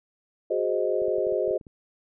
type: chord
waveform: sine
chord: Ab dominant seventh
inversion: third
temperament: equal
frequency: 370 / 415.3 / 523.3 / 622.3 Hz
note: Gb4 / Ab4 / C5 / Eb5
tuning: 0 / 0 / 0 / 0 cents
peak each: -28 dBFS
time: 0.5-1.58 s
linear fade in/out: 10 ms
type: clicks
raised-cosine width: 3 ms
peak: -34 dBFS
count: 9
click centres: 1.019 / 1.082 / 1.183 / 1.269 / 1.324 / 1.478 / 1.509 / 1.612 / 1.668 s
effects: none